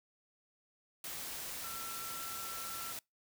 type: tone in noise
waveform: sine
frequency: 1346 Hz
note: E6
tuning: 36 cents sharp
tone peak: -46 dBFS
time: 1.64-2.92 s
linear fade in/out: 2 ms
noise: white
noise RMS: -43 dBFS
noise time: 1.04-2.99 s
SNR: -6 dB
effects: noise-tail reverb RT60 0.2 s tail -26 dB re dry